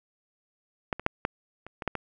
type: clicks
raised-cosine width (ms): 0.5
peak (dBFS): -12 / -21 / -7 / -10 / -27 / -20 / -11 / -16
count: 8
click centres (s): 0.928 / 0.996 / 1.064 / 1.251 / 1.666 / 1.822 / 1.877 / 1.953
effects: none